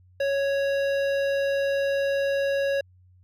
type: tone with hard clipping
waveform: triangle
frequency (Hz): 554.4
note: C#5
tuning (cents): 0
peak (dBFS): -24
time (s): 0.2-2.81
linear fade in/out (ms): 5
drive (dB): 17
effects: added 91 Hz sine -53 dBFS peak until 3.23 s